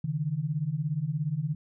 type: beating tone pair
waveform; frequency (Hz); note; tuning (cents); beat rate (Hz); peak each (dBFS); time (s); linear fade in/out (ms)
sine; 140 / 157; C#3 / D#3; +18 / +16; 17; -31 / -29; 0.04-1.55; 5
effects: none